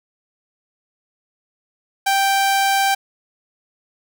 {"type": "tone", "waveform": "sawtooth", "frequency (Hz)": 784, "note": "G5", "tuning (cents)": 0, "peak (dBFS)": -11, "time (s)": [2.06, 2.95], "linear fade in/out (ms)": 10, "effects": []}